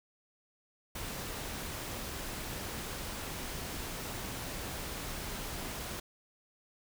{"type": "noise", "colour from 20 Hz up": "pink", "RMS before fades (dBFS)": -40, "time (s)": [0.95, 6], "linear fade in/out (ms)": 5, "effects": []}